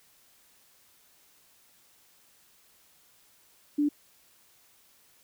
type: tone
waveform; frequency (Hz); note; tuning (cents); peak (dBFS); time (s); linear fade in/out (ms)
sine; 292.9; D4; -5; -22; 3.78-3.89; 10
effects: white hiss -62 dBFS RMS until 5.23 s